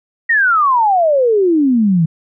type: exponential sweep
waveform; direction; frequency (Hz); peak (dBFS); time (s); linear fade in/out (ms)
sine; down; 1907 to 155.7; -9; 0.29-2.06; 10
effects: none